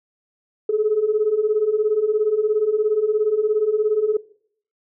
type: beating tone pair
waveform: sine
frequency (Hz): 415.3 / 432.3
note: G#4 / A4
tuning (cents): 0 / -31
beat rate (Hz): 17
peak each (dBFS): -21 / -18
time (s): 0.69-4.17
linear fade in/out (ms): 5
effects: noise-tail reverb RT60 0.6 s tail -20 dB re dry + tanh soft clip ceiling -9 dBFS